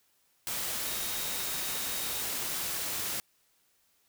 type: tone in noise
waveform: sine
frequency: 3752 Hz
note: A#7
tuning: 11 cents sharp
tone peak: -44 dBFS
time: 0.86-2.22 s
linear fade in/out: 0 ms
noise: white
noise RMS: -34 dBFS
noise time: 0.47-3.2 s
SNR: -13 dB
effects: white hiss -70 dBFS RMS until 4.08 s